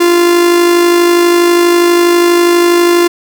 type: tone with amplitude modulation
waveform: 45% pulse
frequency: 347 Hz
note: F4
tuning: 11 cents flat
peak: -4 dBFS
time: 0-3.08 s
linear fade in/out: 10 ms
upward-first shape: sine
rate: 52.3 Hz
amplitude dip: 35%
effects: none